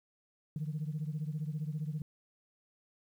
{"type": "beating tone pair", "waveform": "sine", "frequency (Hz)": [148.8, 163.8], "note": ["D3", "E3"], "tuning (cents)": [23, -11], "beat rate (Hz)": 15, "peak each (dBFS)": [-35, -38], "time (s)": [0.56, 2.02], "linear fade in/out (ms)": 2, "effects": ["tanh soft clip ceiling -29 dBFS", "11-bit"]}